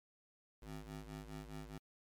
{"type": "ring-modulated tone", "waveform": "20% pulse", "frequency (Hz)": 103.83, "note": "G#2", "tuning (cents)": 0, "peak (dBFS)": -39, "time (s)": [0.62, 1.78], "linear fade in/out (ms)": 5, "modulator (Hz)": 49.5, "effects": ["MP3 96 kbps"]}